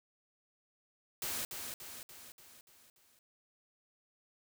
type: noise with echo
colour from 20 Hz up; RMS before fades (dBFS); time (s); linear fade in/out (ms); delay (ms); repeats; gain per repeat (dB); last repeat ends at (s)
white; -38; 1.22-1.45; 2; 290; 6; -5; 3.19
effects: none